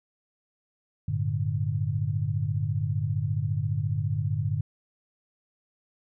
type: chord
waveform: sine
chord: G suspended second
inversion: none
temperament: equal with one note detuned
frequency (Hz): 98 / 112.77 / 146.83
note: G2 / A2 / D3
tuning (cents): 0 / +43 / 0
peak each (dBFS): -29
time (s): 1.08-4.61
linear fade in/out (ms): 5
effects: none